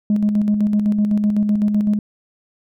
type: tone with tremolo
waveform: sine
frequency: 208.8 Hz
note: G#3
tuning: 10 cents sharp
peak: -11 dBFS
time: 0.1-1.99 s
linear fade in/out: 2 ms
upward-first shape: square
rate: 7.9 Hz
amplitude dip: 45%
effects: tanh soft clip ceiling -10 dBFS